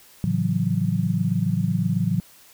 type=chord; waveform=sine; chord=F# minor seventh; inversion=first; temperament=just; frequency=111 / 138.75 / 166.5 / 185 Hz; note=A2 / C#3 / E3 / F#3; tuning=+16 / +2 / +18 / 0 cents; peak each=-26 / -27 / -24 / -24 dBFS; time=0.24-2.2 s; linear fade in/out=0 ms; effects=white hiss -51 dBFS RMS until 2.53 s